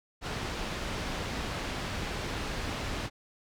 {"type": "low-pass noise", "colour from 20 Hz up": "pink", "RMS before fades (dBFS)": -35, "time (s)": [0.21, 3.1], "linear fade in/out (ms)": 50, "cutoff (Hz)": 4800, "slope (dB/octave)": 12, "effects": []}